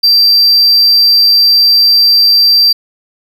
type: tone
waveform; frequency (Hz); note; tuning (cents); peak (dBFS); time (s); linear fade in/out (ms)
triangle; 4699; D8; 0; -3; 0.03-2.73; 10
effects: none